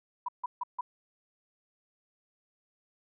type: tone bursts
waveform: sine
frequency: 984 Hz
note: B5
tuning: 7 cents flat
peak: -30 dBFS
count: 4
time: 0.26-0.81 s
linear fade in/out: 5 ms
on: 25 ms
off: 150 ms
effects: none